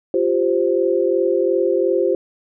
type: chord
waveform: sine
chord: F suspended second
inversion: none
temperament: equal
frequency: 349.2 / 392 / 523.3 Hz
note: F4 / G4 / C5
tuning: 0 / 0 / 0 cents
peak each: -19 dBFS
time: 0.14-2.15 s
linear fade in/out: 2 ms
effects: none